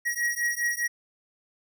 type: beating tone pair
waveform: square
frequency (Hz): 1900 / 1904.9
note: A#6 / A#6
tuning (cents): +33 / +37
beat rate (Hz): 4.9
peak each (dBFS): -29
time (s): 0.05-0.88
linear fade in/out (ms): 20
effects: none